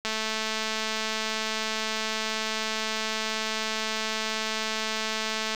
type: click train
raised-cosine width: 0.2 ms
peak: -12 dBFS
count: 1205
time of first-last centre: 0.05-5.548 s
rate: 219 Hz
effects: 7-bit